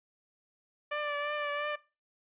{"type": "tone with vibrato", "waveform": "15% pulse", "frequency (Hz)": 587.3, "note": "D5", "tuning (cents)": 0, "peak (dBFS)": -25, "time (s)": [0.91, 1.76], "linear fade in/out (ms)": 10, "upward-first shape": "triangle", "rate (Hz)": 2.9, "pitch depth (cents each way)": 32, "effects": ["noise-tail reverb RT60 0.3 s tail -20 dB re dry", "resampled to 8000 Hz"]}